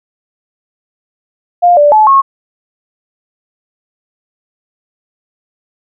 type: tone with pitch steps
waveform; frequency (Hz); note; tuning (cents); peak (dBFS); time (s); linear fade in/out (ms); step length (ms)
sine; 704 / 586 / 861 / 1090; F5 / D5 / A5 / C#6; +14 / -4 / -38 / -29; -3; 1.62-2.22; 20; 150
effects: none